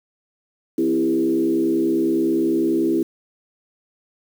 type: tone with frequency modulation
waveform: sine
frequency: 329.6 Hz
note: E4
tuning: in tune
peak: -16 dBFS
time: 0.78-3.03 s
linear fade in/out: 5 ms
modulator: 69.7 Hz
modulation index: 1
effects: 7-bit